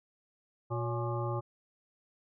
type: harmonic tone with a mistuned harmonic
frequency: 119.6 Hz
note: A#2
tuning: 45 cents sharp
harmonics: 1 / 3 / 5 / 7 / 9 / 10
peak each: -33 / -38 / -40 / -41 / -43 / -43 dBFS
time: 0.7-1.41 s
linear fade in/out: 20 ms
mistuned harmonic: 5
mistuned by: -87 cents
effects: none